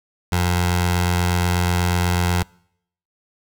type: tone with notch filter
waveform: 15% pulse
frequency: 88.2 Hz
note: F2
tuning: 18 cents sharp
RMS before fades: -19 dBFS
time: 0.32-2.43 s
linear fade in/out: 5 ms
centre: 280 Hz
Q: 0.83
effects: noise-tail reverb RT60 0.7 s tail -26 dB re dry